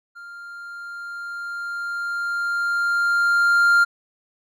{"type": "tone with level ramp", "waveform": "triangle", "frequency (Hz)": 1396.9, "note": "F6", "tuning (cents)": 0, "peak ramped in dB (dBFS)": [-35, -10], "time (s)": [0.15, 3.85], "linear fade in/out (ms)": 20, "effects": []}